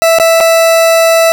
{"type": "tone with dropouts", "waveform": "40% pulse", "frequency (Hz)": 659.3, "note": "E5", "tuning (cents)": 0, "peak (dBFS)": -4, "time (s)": [0.02, 1.32], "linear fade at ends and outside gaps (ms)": 0, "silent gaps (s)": [[0.186, 0.199], [0.403, 0.408]], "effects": []}